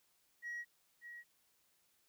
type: tone with echo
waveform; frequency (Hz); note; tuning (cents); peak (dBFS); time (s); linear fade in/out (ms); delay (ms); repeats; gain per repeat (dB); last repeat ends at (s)
sine; 1906; A#6; +38; -39; 0.42-0.65; 50; 590; 1; -9; 1.24
effects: tanh soft clip ceiling -39 dBFS + white hiss -75 dBFS RMS until 2.08 s